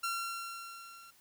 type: tone with level ramp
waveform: sawtooth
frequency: 1368 Hz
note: F6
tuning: 36 cents flat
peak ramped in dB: -28 to -49 dBFS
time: 0.03-1.11 s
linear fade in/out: 10 ms
effects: white hiss -64 dBFS RMS until 1.2 s